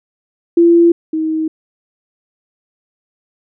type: tone pair in turn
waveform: sine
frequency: 340 / 316.3 Hz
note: F4 / D#4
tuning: -46 / +29 cents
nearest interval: minor second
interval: 125 cents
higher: first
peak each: -5 / -14 dBFS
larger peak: first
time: 0.57-0.92 / 1.13-1.48 s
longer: neither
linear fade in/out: 5 ms
effects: none